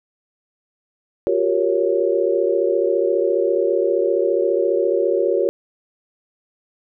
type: chord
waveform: sine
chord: G half-diminished seventh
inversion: third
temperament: equal with one note detuned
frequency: 357.2 / 392 / 466.2 / 554.4 Hz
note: F4 / G4 / Bb4 / Db5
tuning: +39 / 0 / 0 / 0 cents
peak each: -21 dBFS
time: 1.27-5.49 s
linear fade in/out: 0 ms
effects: none